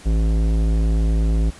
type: tone with tanh clipping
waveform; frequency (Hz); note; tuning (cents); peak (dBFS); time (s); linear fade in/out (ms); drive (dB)
sine; 54.4; A1; -19; -17; 0.05-1.51; 20; 16
effects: pink hiss -43 dBFS RMS until 1.59 s + resampled to 24000 Hz